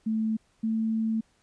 sine tone pair in turn, 220 / 222.2 Hz, A3 / A3, 0 / +17 cents, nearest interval unison, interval 17 cents, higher second, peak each -24 dBFS, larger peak neither, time 0.06-0.37 / 0.63-1.21 s, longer second, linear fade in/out 10 ms, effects pink hiss -67 dBFS RMS until 1.42 s + resampled to 22050 Hz

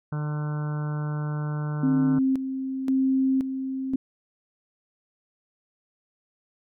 harmonic tone, 150 Hz, D3, 37 cents sharp, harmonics 1 / 2 / 3 / 4 / 5 / 6 / 7 / 8 / 9 / 10, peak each -26 / -40 / -43 / -45 / -48 / -46 / -46 / -49 / -45 / -46 dBFS, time 0.12-2.19 s, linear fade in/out 5 ms
sine tone with tremolo, 264.8 Hz, C4, 21 cents sharp, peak -19 dBFS, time 1.83-3.96 s, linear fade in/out 5 ms, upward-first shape square, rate 0.95 Hz, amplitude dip 60%
effects none

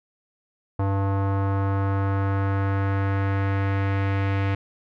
square tone with low-pass filter sweep, 98.1 Hz, G2, 2 cents sharp, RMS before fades -23 dBFS, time 0.79-4.55 s, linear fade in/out 5 ms, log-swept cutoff 1000 to 2300 Hz, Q 1.8, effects none

